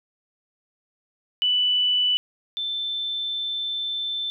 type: tone pair in turn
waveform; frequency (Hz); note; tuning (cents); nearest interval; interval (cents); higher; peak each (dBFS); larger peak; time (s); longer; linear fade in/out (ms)
sine; 2977 / 3540; F#7 / A7; +10 / +10; minor third; 300; second; -18 / -25; first; 1.42-2.17 / 2.57-4.3; second; 0
effects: none